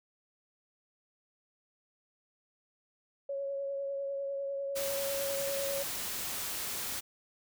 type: tone with vibrato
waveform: sine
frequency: 554.4 Hz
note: C#5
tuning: in tune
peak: -33 dBFS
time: 3.29-5.83 s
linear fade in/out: 5 ms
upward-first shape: triangle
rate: 10 Hz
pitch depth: 19 cents each way
type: noise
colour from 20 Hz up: white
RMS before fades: -37 dBFS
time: 4.75-7.01 s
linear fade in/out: 20 ms
effects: none